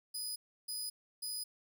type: tone bursts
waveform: 20% pulse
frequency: 4978 Hz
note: D#8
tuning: in tune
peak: -32 dBFS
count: 3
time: 0.14-1.44 s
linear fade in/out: 10 ms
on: 220 ms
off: 320 ms
effects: none